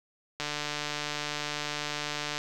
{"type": "click train", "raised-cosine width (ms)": 0.2, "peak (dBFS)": -15, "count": 294, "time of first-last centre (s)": [0.4, 2.38], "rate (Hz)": 148, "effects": []}